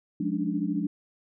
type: tone cluster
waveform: sine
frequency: 177.5 / 208.3 / 284.7 / 298.5 Hz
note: F3 / G#3 / C#4 / D4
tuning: +28 / +5 / +46 / +28 cents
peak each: -31 dBFS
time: 0.2-0.87 s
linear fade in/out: 5 ms
effects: none